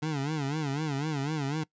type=tone with vibrato; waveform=25% pulse; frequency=146.83 Hz; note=D3; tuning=in tune; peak=-25 dBFS; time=0.02-1.64 s; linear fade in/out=10 ms; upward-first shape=sine; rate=4 Hz; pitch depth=140 cents each way; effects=noise-tail reverb RT60 0.1 s tail -22 dB re dry + resampled to 16000 Hz